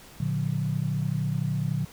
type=chord; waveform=sine; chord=Bb augmented; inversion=none; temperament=equal with one note detuned; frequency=116.54 / 146.83 / 180.46 Hz; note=Bb2 / D3 / F#3; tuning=0 / 0 / -43 cents; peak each=-30 / -27 / -31 dBFS; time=0.2-1.85 s; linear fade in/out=5 ms; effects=pink hiss -49 dBFS RMS until 1.92 s